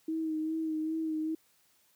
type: tone with vibrato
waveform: sine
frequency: 316.7 Hz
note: D#4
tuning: 31 cents sharp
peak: -30 dBFS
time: 0.08-1.35 s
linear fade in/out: 5 ms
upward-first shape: sine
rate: 2.5 Hz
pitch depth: 30 cents each way
effects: white hiss -68 dBFS RMS until 1.95 s + high-pass 60 Hz 12 dB/octave